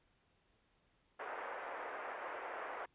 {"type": "band-pass noise", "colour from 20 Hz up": "pink", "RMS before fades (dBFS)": -45, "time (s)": [1.19, 2.86], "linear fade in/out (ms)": 10, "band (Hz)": [480, 1900], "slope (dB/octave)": 24, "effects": ["pink hiss -75 dBFS RMS until 2.94 s", "resampled to 8000 Hz"]}